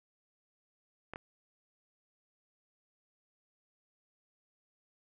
clicks, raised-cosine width 0.5 ms, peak -26 dBFS, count 2, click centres 1.136 / 1.159 s, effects none

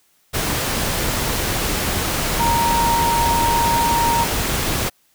sine tone in noise, 932.3 Hz, A#5, in tune, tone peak -16 dBFS, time 2.39-4.25 s, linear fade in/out 20 ms, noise pink, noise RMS -21 dBFS, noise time 0.33-4.9 s, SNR +2 dB, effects white hiss -60 dBFS RMS until 5.14 s

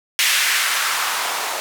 blue noise with band-pass filter sweep, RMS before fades -20 dBFS, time 0.19-1.6 s, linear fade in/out 0 ms, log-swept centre 2300 to 710 Hz, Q 1.5, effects none

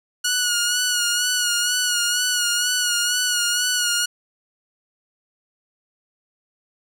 10% pulse tone with vibrato, 1452 Hz, F#6, 33 cents flat, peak -10 dBFS, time 0.24-4.06 s, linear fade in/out 10 ms, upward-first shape sine, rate 2.1 Hz, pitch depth 41 cents each way, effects none

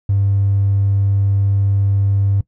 triangle tone, 99.2 Hz, G2, 21 cents sharp, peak -9 dBFS, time 0.09-2.41 s, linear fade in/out 5 ms, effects noise-tail reverb RT60 0.1 s tail -22 dB re dry + tanh soft clip ceiling -8 dBFS

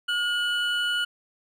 triangle tone pair together, 1431.2 / 2960 Hz, F6 / F#7, +42 / 0 cents, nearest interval octave + minor second, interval 1258 cents, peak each -24 / -25 dBFS, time 0.08-1.05 s, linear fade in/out 10 ms, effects none

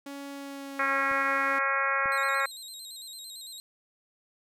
sawtooth tone with pitch glide, 280 to 275.8 Hz, C#4 to C#4, +18 to -9 cents, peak -34 dBFS, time 0.06-1.59 s, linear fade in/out 5 ms, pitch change -27 cents, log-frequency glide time 0.31-0.74 s
harmonic tone, 273.1 Hz, C#4, 26 cents flat, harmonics 2 / 3 / 4 / 5 / 6 / 7 / 8 / 9, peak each -35 / -39 / -31 / -30 / -31 / -32 / -34 / -39 dBFS, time 0.79-2.46 s, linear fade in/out 5 ms
clicks, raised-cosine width 3 ms, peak -35 / -31 dBFS, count 2, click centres 1.114 / 2.058 s
25% pulse tone with vibrato, 3959 Hz, B7, 3 cents sharp, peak -36 dBFS, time 2.12-3.6 s, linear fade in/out 0 ms, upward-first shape square, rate 8.9 Hz, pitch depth 72 cents each way
effects none

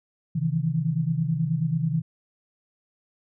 sine tone cluster, 132.1 / 159.6 / 168.9 Hz, C3 / D#3 / E3, +17 / +44 / +42 cents, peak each -28 / -24 / -29 dBFS, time 0.35-2.02 s, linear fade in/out 10 ms, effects none

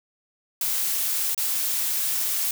blue noise with dropouts, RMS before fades -25 dBFS, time 0.61-2.51 s, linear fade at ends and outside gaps 2 ms, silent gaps 1.347-1.377 s, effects none

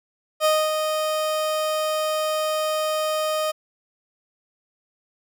30% pulse tone with ADSR envelope, 620 Hz, D#5, 6 cents flat, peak -13 dBFS, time 0.4-3.52 s, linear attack 50 ms, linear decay 250 ms, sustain -6 dB, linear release 16 ms, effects none

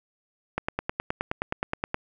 click train, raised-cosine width 0.5 ms, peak -11 dBFS, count 14, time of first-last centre 0.58-1.944 s, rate 9.53 Hz, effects none

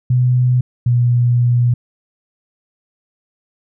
sine tone pair in turn, 125.2 / 121.36 Hz, B2 / B2, +24 / -30 cents, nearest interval minor second, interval 54 cents, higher first, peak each -10 dBFS, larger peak neither, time 0.1-0.61 / 0.86-1.74 s, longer second, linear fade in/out 5 ms, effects none

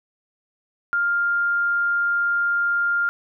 sine tone, 1401 Hz, F6, 5 cents sharp, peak -18 dBFS, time 0.93-3.09 s, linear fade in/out 0 ms, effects none

